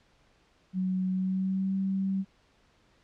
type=tone with pitch glide; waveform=sine; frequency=186.1 to 192.66 Hz; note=F#3 to G3; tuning=+10 to -30 cents; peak=-26 dBFS; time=0.73-2.25 s; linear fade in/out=50 ms; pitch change=+60 cents; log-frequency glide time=1.09-1.76 s; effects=pink hiss -65 dBFS RMS until 3.03 s + low-pass 5000 Hz 12 dB/octave